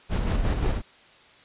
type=noise with tremolo; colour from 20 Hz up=brown; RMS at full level=-22 dBFS; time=0.09-0.82 s; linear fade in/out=50 ms; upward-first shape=square; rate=5.6 Hz; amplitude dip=40%; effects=white hiss -53 dBFS RMS until 1.44 s + resampled to 8000 Hz